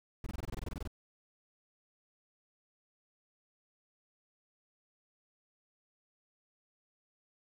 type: noise bursts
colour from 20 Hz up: brown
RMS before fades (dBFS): -38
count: 14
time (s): 0.24-0.875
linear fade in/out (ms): 2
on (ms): 24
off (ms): 23
effects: none